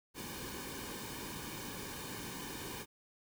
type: noise with comb filter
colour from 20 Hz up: pink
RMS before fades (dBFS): -44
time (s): 0.14-2.86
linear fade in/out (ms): 50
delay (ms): 1.5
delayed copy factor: -0.7
effects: none